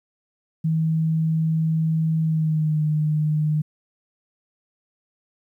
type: tone with pitch glide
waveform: sine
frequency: 160.1 to 152.78 Hz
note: D#3 to D#3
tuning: +50 to -31 cents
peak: -18 dBFS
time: 0.64-3.62 s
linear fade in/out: 10 ms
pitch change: -81 cents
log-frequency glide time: 2.22-2.82 s
effects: 10-bit